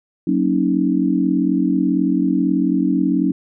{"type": "chord", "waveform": "sine", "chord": "D# minor seventh", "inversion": "first", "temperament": "equal with one note detuned", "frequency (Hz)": [185, 233.1, 277.2, 315.5], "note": ["F#3", "A#3", "C#4", "D#4"], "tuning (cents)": [0, 0, 0, 24], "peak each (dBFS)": [-20, -23, -18, -20], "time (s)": [0.27, 3.32], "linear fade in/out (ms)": 5, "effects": []}